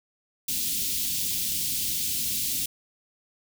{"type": "band-stop noise", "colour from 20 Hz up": "white", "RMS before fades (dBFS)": -28, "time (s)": [0.48, 2.66], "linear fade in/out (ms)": 5, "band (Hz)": [290, 2900], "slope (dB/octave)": 24, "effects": []}